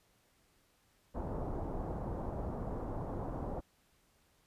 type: low-pass noise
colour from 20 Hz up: pink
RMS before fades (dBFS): -39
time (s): 1.14-3.61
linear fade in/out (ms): 20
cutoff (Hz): 940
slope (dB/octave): 24
effects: pink hiss -71 dBFS RMS until 4.46 s + resampled to 32000 Hz